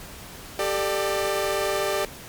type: chord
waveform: sawtooth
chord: G suspended second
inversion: none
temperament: equal with one note detuned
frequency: 392 / 440 / 595.9 Hz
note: G4 / A4 / D5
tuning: 0 / 0 / +25 cents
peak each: -23 / -26 / -22 dBFS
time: 0.59-2.05 s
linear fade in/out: 2 ms
effects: pink hiss -41 dBFS RMS until 2.28 s + MP3 96 kbps